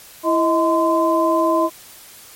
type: tone cluster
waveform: sine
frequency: 331.9 / 634 / 1027 Hz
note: E4 / D#5 / C6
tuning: +12 / +32 / -33 cents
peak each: -18 dBFS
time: 0.23-1.7 s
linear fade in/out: 50 ms
effects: white hiss -42 dBFS RMS until 2.35 s + MP3 64 kbps